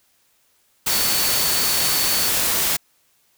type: tone in noise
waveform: sine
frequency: 4467 Hz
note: C#8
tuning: 12 cents sharp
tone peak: -25 dBFS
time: 0.9-2.29 s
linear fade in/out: 10 ms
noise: white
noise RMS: -20 dBFS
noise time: 0.86-2.77 s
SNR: -8 dB
effects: white hiss -62 dBFS RMS until 3.37 s